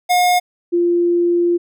square / sine tone pair in turn, 718 / 346.8 Hz, F5 / F4, +48 / -12 cents, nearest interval octave + minor second, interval 1260 cents, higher first, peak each -12 dBFS, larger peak neither, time 0.09-0.4 / 0.72-1.58 s, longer second, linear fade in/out 20 ms, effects none

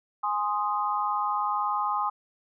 sine chord, Ab major, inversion none, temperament equal, 830.6 / 1046.5 / 1244.5 Hz, Ab5 / C6 / Eb6, 0 / 0 / 0 cents, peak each -29 dBFS, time 0.23-2.1 s, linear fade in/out 10 ms, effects none

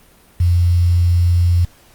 sine tone with quantisation, 87.31 Hz, F2, in tune, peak -10 dBFS, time 0.4-1.65 s, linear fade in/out 5 ms, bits 6, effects pink hiss -49 dBFS RMS until 1.94 s + Opus 32 kbps

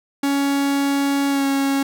45% pulse tone with pitch glide, 279.5 to 275 Hz, C#4 to C#4, +14 to -14 cents, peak -17 dBFS, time 0.23-1.83 s, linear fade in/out 5 ms, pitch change -28 cents, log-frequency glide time 1.29-1.45 s, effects none

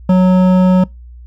triangle tone with hard clipping, 184.4 Hz, F#3, 6 cents flat, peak -8 dBFS, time 0.09-0.84 s, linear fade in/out 5 ms, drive 15 dB, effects noise-tail reverb RT60 0.2 s tail -24 dB re dry + added 60 Hz sine -32 dBFS peak until 1.26 s

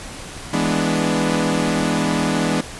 sawtooth chord, E dominant seventh, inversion none, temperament equal, 164.81 / 207.7 / 246.9 / 293.7 Hz, E3 / G#3 / B3 / D4, 0 / 0 / 0 / 0 cents, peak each -19 dBFS, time 0.53-2.61 s, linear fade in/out 5 ms, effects pink hiss -34 dBFS RMS until 2.79 s + resampled to 24000 Hz

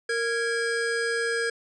square tone pair together, 463.5 / 1649.8 Hz, A#4 / G#6, -10 / -12 cents, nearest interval octave + minor seventh, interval 2198 cents, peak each -28 dBFS, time 0.09-1.5 s, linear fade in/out 5 ms, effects resampled to 22050 Hz

